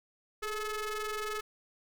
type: ring-modulated tone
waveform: sawtooth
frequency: 431.7 Hz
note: A4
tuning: 33 cents flat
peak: -27 dBFS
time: 0.42-1.41 s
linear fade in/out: 10 ms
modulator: 852 Hz
effects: none